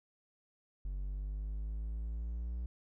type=linear sweep; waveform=triangle; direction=up; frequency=46.53 to 60.1 Hz; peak=-34 dBFS; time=0.85-2.66 s; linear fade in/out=0 ms; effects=none